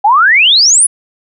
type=exponential sweep; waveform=sine; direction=up; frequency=784 to 10548 Hz; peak=-4 dBFS; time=0.04-0.87 s; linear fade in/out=10 ms; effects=none